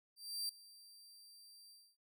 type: tone with ADSR envelope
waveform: sawtooth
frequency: 4699 Hz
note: D8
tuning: in tune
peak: -34 dBFS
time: 0.16-1.97 s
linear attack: 330 ms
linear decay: 5 ms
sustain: -21 dB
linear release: 260 ms
effects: none